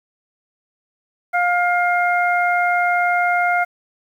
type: harmonic tone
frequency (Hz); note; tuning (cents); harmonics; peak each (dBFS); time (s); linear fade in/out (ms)
707; F5; +21; 1 / 2 / 3; -17 / -20 / -22; 1.33-3.65; 20
effects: 8-bit